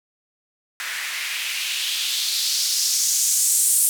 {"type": "noise with band-pass filter sweep", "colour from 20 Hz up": "blue", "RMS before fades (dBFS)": -22, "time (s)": [0.8, 3.89], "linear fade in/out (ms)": 0, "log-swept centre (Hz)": [1700, 9500], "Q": 2.3, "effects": []}